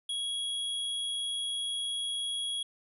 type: tone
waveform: square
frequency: 3321 Hz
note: G#7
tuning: 1 cent flat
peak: -32 dBFS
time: 0.09-2.63 s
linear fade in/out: 5 ms
effects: resampled to 32000 Hz + 12-bit